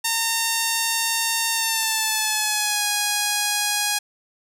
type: tone with pitch glide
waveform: 5% pulse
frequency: 913 to 827.6 Hz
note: A#5 to G#5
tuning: -36 to -6 cents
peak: -8 dBFS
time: 0.04-3.99 s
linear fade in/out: 10 ms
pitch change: -170 cents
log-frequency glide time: 1.52-2.84 s
effects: none